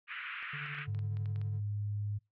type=band-pass noise; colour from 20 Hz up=pink; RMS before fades=-42 dBFS; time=0.07-0.87 s; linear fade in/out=50 ms; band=1300 to 2800 Hz; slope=48 dB/octave
type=clicks; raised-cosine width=0.3 ms; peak=-38 dBFS; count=10; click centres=0.427 / 0.661 / 0.748 / 0.788 / 0.948 / 0.991 / 1.17 / 1.258 / 1.36 / 1.415 s
type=tone with tremolo; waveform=triangle; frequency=145.3 Hz; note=D3; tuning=18 cents flat; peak=-39 dBFS; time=0.53-1.6 s; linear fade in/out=5 ms; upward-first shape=sine; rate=12 Hz; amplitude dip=50%
type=tone; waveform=sine; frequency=103.4 Hz; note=G#2; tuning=7 cents flat; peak=-33 dBFS; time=0.87-2.19 s; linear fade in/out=20 ms
effects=noise-tail reverb RT60 0.2 s tail -24 dB re dry